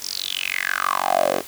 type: tone with high-pass filter sweep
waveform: 10% pulse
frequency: 46.25 Hz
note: F#1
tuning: in tune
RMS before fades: -23 dBFS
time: 0-1.43 s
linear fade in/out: 50 ms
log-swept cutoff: 5900 to 420 Hz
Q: 6.9
effects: white hiss -39 dBFS RMS until 1.47 s